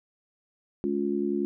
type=harmonic tone; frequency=70.8 Hz; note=C#2; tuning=37 cents sharp; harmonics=3 / 4 / 5; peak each=-30 / -30 / -28 dBFS; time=0.84-1.45 s; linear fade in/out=0 ms; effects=none